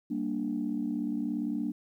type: chord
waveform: sine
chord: G minor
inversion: none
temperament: equal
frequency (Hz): 196 / 233.1 / 293.7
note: G3 / Bb3 / D4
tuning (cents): 0 / 0 / 0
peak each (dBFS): -36 / -32 / -32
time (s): 0.1-1.72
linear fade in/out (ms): 10
effects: tanh soft clip ceiling -21 dBFS + 11-bit